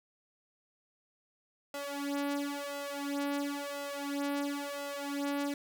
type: tone with flanger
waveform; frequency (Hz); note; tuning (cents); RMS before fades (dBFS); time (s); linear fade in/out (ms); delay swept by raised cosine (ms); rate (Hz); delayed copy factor
sawtooth; 284.1; C#4; +43; -36; 1.74-5.54; 2; 1.5 to 3.6; 0.97; +1
effects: none